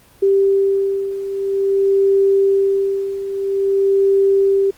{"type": "beating tone pair", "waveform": "sine", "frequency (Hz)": [392, 392.5], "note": ["G4", "G4"], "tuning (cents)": [0, 2], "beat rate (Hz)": 0.5, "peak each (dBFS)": [-19, -14], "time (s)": [0.22, 4.71], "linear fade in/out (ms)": 10, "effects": ["pink hiss -49 dBFS RMS until 4.77 s", "Opus 24 kbps"]}